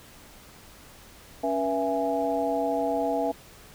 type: tone cluster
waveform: sine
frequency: 278.8 / 482.7 / 666 / 828 Hz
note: C#4 / B4 / E5 / G#5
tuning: +10 / -40 / +18 / -5 cents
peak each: -30 / -30 / -27 / -31 dBFS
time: 1.43-3.32 s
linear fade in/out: 10 ms
effects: pink hiss -50 dBFS RMS until 3.74 s